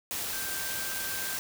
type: tone in noise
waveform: sine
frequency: 1568 Hz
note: G6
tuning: in tune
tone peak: -39 dBFS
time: 0.33-1.37 s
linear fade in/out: 0 ms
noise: white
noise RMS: -34 dBFS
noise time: 0.11-1.39 s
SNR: -8 dB
effects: none